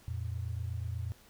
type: tone pair together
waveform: sine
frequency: 86.2 / 114.39 Hz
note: F2 / A#2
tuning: -22 / -32 cents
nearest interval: perfect fourth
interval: 490 cents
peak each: -36 / -37 dBFS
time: 0.08-1.12 s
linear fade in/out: 0 ms
effects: pink hiss -60 dBFS RMS until 1.29 s